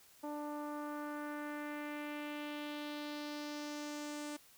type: tone with low-pass filter sweep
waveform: sawtooth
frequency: 295.7 Hz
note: D4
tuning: 12 cents sharp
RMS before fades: -43 dBFS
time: 0.23-4.37 s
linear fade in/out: 10 ms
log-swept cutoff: 880 to 8500 Hz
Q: 2.1
effects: white hiss -63 dBFS RMS until 4.57 s